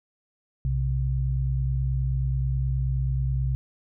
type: tone pair together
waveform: sine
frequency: 62.01 / 131.4 Hz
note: B1 / C3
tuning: +8 / +8 cents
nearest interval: octave + minor second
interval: 1300 cents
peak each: -25 dBFS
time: 0.65-3.55 s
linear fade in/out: 0 ms
effects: none